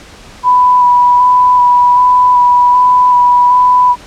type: tone with vibrato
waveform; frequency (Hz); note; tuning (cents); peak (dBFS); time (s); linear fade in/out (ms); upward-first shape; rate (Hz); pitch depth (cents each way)
sine; 987.8; B5; 0; -4; 0.43-3.96; 50; square; 1.3; 12
effects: pink hiss -35 dBFS RMS until 4.06 s + low-pass 7000 Hz 12 dB/octave